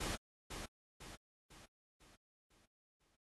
pink noise with echo, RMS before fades -41 dBFS, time 0-0.16 s, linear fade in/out 10 ms, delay 500 ms, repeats 6, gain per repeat -6 dB, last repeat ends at 3.16 s, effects low-pass 11000 Hz 12 dB/octave + AAC 32 kbps

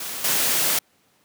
white noise with level steps, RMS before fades -31 / -21 dBFS, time 0-0.79 s, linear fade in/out 5 ms, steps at 0.24 s, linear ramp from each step 5 ms, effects pink hiss -62 dBFS RMS until 1.24 s + high-pass 150 Hz 12 dB/octave

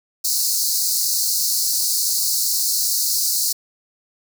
pink high-pass noise, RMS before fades -20 dBFS, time 0.24-3.53 s, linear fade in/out 10 ms, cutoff 4200 Hz, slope 96 dB/octave, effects none

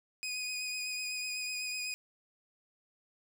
20% pulse tone with vibrato, 2489 Hz, D#7, in tune, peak -30 dBFS, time 0.23-1.94 s, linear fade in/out 0 ms, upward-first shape triangle, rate 8 Hz, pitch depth 23 cents each way, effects none

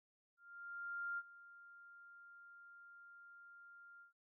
sine tone with ADSR envelope, 1396.9 Hz, F6, in tune, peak -39 dBFS, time 0.37-4.13 s, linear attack 810 ms, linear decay 42 ms, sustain -18 dB, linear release 120 ms, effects none

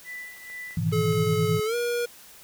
sine tone with tremolo, 1984 Hz, B6, 7 cents sharp, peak -34 dBFS, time 0.04-0.78 s, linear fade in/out 50 ms, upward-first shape sine, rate 2.2 Hz, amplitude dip 70%
click train, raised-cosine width 0.3 ms, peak -33 dBFS, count 5, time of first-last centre 0.5-1.333 s, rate 4.8 Hz
sine chord, E major seventh, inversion first, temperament equal with one note detuned, 105.64 / 123.47 / 155.56 / 164.81 Hz, G#2 / B2 / D#3 / E3, +30 / 0 / 0 / 0 cents, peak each -28 / -31 / -29 / -26 dBFS, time 0.77-1.6 s, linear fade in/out 5 ms
square tone with pitch glide, 428.4 to 478.1 Hz, A4 to A#4, -46 to +44 cents, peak -25 dBFS, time 0.92-2.06 s, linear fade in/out 10 ms, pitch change +190 cents, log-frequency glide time 1.65-1.75 s
effects white hiss -49 dBFS RMS until 2.43 s

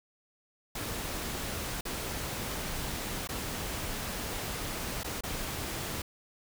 pink noise with dropouts, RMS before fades -36 dBFS, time 0.75-6.02 s, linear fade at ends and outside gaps 5 ms, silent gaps 1.81-1.852 / 3.275-3.289 / 5.034-5.044 / 5.209-5.235 s, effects none

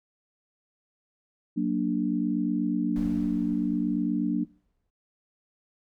sine chord, Gb augmented, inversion none, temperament equal, 185 / 233.1 / 293.7 Hz, Gb3 / Bb3 / D4, 0 / 0 / 0 cents, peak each -29 / -28 / -27 dBFS, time 1.56-4.45 s, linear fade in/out 20 ms
brown noise with exponential decay, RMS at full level -37 dBFS, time 2.96-4.9 s, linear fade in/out 1 ms, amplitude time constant 420 ms
effects noise-tail reverb RT60 0.4 s tail -23 dB re dry

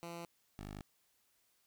10% pulse tone pair in turn, 170 / 50.69 Hz, F3 / G#1, -46 / -41 cents, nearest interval octave + major sixth, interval 2095 cents, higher first, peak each -36 / -37 dBFS, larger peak first, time 0.03-0.25 / 0.59-0.81 s, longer neither, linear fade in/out 0 ms, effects white hiss -75 dBFS RMS until 1.66 s

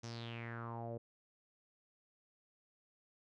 sawtooth tone with low-pass filter sweep, 116.54 Hz, A#2, in tune, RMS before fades -45 dBFS, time 0.03-0.98 s, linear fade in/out 10 ms, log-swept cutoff 6200 to 500 Hz, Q 5.5, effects none

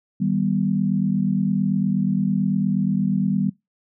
sine chord, Eb augmented, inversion none, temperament just, 155.56 / 194.45 / 243.1 Hz, Eb3 / G3 / B3, 0 / -14 / -27 cents, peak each -25 / -20 / -25 dBFS, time 0.2-3.5 s, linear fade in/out 10 ms, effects noise-tail reverb RT60 0.2 s tail -23 dB re dry

